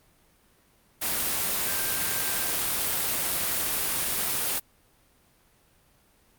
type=tone in noise; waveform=sine; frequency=1575 Hz; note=G6; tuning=8 cents sharp; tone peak=-38 dBFS; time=1.66-2.53 s; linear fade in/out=20 ms; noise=white; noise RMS=-27 dBFS; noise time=1.01-4.6 s; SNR=-14 dB; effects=pink hiss -62 dBFS RMS until 6.38 s + Opus 32 kbps